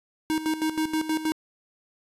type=tone with tremolo; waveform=square; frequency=314.1 Hz; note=D#4; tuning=16 cents sharp; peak=-23 dBFS; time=0.3-1.32 s; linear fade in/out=0 ms; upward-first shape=square; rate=6.3 Hz; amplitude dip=70%; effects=resampled to 32000 Hz